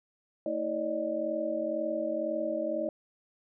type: tone cluster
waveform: sine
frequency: 225.6 / 322.3 / 568 / 610 Hz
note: A3 / E4 / C#5 / D#5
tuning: +44 / -39 / +42 / -34 cents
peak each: -40 / -35 / -34 / -32 dBFS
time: 0.46-2.89 s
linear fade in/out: 2 ms
effects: none